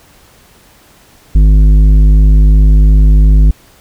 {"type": "tone with tanh clipping", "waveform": "triangle", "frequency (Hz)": 51.4, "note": "G#1", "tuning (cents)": -17, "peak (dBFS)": -4, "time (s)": [1.35, 3.51], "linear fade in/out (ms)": 5, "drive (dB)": 14, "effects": ["pink hiss -44 dBFS RMS until 3.8 s"]}